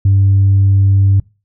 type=tone; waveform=sine; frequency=98 Hz; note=G2; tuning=in tune; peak=-5 dBFS; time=0.05-1.2 s; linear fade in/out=5 ms; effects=noise-tail reverb RT60 0.3 s tail -24 dB re dry + tanh soft clip ceiling -4 dBFS